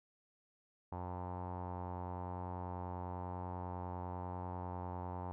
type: tone with low-pass filter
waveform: sawtooth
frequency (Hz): 90.1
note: F#2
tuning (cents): -45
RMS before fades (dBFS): -43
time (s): 0.92-5.32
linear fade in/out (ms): 0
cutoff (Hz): 900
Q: 5.5
effects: none